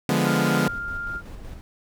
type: chord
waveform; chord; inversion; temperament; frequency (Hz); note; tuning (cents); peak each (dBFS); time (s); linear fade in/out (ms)
sawtooth; D diminished seventh; none; equal; 146.83 / 174.61 / 207.7 / 246.9; D3 / F3 / Ab3 / Cb4; 0 / 0 / 0 / 0; -21; 0.09-0.68; 2
type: tone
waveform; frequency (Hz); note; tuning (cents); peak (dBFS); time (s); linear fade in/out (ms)
sine; 1400; F6; +4; -28; 0.24-1.22; 50
type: noise with tremolo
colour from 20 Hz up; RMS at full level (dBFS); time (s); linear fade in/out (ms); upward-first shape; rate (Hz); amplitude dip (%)
brown; -36; 0.69-1.61; 0; square; 5.3; 35
effects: none